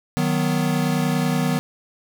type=chord; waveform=square; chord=B major; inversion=first; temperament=equal with one note detuned; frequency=155.56 / 185.75 / 246.9 Hz; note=D#3 / F#3 / B3; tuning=0 / +7 / 0 cents; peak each=-23 / -25 / -24 dBFS; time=0.17-1.59 s; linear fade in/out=0 ms; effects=none